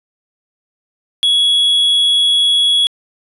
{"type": "tone", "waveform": "triangle", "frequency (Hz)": 3354, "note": "G#7", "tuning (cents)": 16, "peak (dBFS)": -8, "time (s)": [1.23, 2.87], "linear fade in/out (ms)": 0, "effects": ["resampled to 32000 Hz"]}